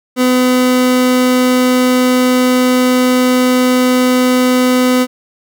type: tone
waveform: 30% pulse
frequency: 252.4 Hz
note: B3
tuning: 38 cents sharp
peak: -6 dBFS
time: 0.16-5.07 s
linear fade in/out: 50 ms
effects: none